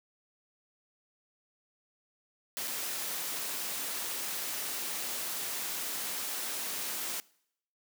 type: noise with dropouts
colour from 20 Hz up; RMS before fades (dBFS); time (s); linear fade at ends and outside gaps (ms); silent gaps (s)
white; -36; 2.57-7.2; 0; 2.675-2.679
effects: noise-tail reverb RT60 0.7 s tail -23 dB re dry + high-pass 200 Hz 12 dB/octave